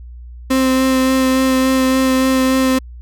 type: tone with vibrato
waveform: 35% pulse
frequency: 261.6 Hz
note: C4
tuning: in tune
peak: -10 dBFS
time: 0.5-2.79 s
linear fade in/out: 10 ms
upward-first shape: sine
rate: 3.5 Hz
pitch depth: 11 cents each way
effects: added 60 Hz sine -31 dBFS peak until 3.01 s